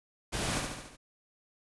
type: noise with echo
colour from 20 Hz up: pink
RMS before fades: -33 dBFS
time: 0.32-0.61 s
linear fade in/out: 20 ms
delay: 72 ms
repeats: 5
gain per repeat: -4 dB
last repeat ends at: 0.97 s
effects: resampled to 24000 Hz